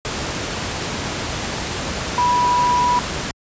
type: tone in noise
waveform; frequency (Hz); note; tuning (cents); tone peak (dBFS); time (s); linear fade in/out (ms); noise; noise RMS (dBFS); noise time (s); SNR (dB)
sine; 980; B5; -14; -14; 2.18-2.99; 0; pink; -24; 0.05-3.31; +7
effects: high-pass 60 Hz 12 dB/octave + resampled to 16000 Hz